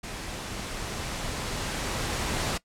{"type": "noise with level ramp", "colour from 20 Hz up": "pink", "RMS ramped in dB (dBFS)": [-37, -28], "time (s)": [0.03, 2.58], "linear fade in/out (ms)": 10, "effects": ["noise-tail reverb RT60 0.1 s tail -20 dB re dry", "low-pass 9000 Hz 12 dB/octave"]}